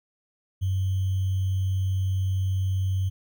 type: tone with sample-and-hold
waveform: sine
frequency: 94.7 Hz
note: F#2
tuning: 41 cents sharp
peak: -22 dBFS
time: 0.61-3.1 s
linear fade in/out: 20 ms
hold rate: 3150 Hz
effects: none